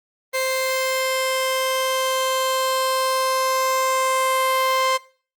sawtooth tone pair together, 523.2 / 1046.5 Hz, C5 / C6, 0 / 0 cents, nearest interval octave, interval 1200 cents, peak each -18 dBFS, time 0.33-4.98 s, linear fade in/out 20 ms, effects noise-tail reverb RT60 0.4 s tail -20 dB re dry + Opus 32 kbps

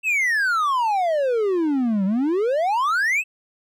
triangle exponential two-way sweep, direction down then up, 2698 to 185.9 to 2698 Hz, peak -16 dBFS, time 0.03-3.24 s, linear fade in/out 50 ms, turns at 2.05 s, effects none

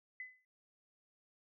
sine tone with exponential decay, 2017 Hz, B6, 36 cents sharp, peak -40 dBFS, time 0.2-0.45 s, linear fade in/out 2 ms, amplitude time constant 53 ms, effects none

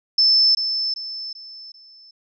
sine tone with echo, 5274 Hz, E8, in tune, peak -12 dBFS, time 0.18-0.55 s, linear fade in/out 5 ms, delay 390 ms, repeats 4, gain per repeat -8 dB, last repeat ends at 2.11 s, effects none

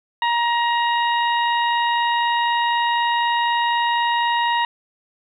harmonic tone, 944 Hz, A#5, 22 cents sharp, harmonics 1 / 2 / 3 / 4, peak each -18 / -24 / -28 / -30 dBFS, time 0.22-4.65 s, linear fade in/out 2 ms, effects 9-bit

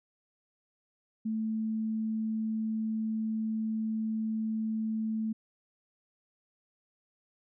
sine tone, 220 Hz, A3, in tune, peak -29 dBFS, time 1.25-5.33 s, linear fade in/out 10 ms, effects none

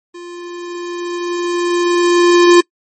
square tone with level ramp, 349.2 Hz, F4, in tune, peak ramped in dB -30 to -4 dBFS, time 0.14-2.61 s, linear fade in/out 10 ms, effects noise-tail reverb RT60 0.1 s tail -25 dB re dry + MP3 32 kbps

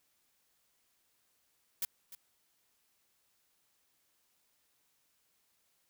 blue noise with echo, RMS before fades -34 dBFS, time 1.82-1.85 s, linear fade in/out 2 ms, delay 300 ms, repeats 1, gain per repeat -15 dB, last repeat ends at 2.15 s, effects white hiss -75 dBFS RMS until 5.89 s

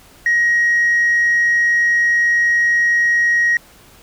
sine tone, 1889 Hz, A#6, 22 cents sharp, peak -10 dBFS, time 0.26-3.57 s, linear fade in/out 2 ms, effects tanh soft clip ceiling -9 dBFS + pink hiss -46 dBFS RMS until 4.02 s

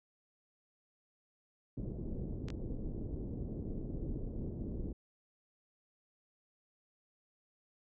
pink low-pass noise, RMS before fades -40 dBFS, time 1.77-4.93 s, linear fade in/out 5 ms, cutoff 410 Hz, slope 24 dB/octave
clicks, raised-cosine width 0.2 ms, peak -29 / -30 dBFS, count 2, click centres 2.485 / 2.503 s
effects none

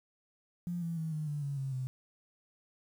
sine tone with pitch steps, 174.61 / 167.3 / 160.3 / 153.6 / 147.17 / 141.01 / 135.11 / 129.46 Hz, F3 / E3 / E3 / D#3 / D3 / C#3 / C#3 / C3, 0 / +26 / -48 / -22 / +4 / +30 / -44 / -18 cents, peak -33 dBFS, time 0.67-1.87 s, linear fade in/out 0 ms, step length 150 ms, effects 10-bit

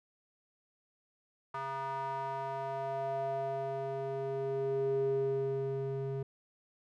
square tone with band-pass filter sweep, 135.7 Hz, C#3, 36 cents flat, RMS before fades -35 dBFS, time 1.54-6.23 s, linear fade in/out 5 ms, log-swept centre 1100 to 290 Hz, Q 4.2, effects none

